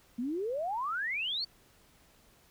sine exponential sweep, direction up, 226.5 to 4614 Hz, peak -31 dBFS, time 0.18-1.45 s, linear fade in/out 10 ms, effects pink hiss -63 dBFS RMS until 2.5 s

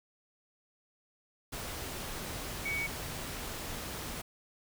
sine tone in noise, 2245 Hz, C#7, 21 cents sharp, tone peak -32 dBFS, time 2.65-2.87 s, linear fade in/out 10 ms, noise pink, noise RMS -40 dBFS, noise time 1.52-4.22 s, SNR +5 dB, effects none

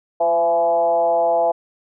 sine tone with frequency modulation, 675 Hz, E5, 41 cents sharp, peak -14 dBFS, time 0.2-1.52 s, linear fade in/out 10 ms, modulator 166 Hz, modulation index 0.94, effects none

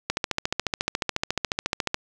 click train, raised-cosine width 0.2 ms, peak -6 dBFS, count 27, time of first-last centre 0.1-1.944 s, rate 14.1 Hz, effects none

